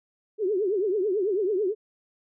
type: tone with vibrato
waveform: sine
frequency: 396.6 Hz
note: G4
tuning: 20 cents sharp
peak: -22 dBFS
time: 0.38-1.75 s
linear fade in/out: 50 ms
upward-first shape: triangle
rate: 9.1 Hz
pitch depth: 220 cents each way
effects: none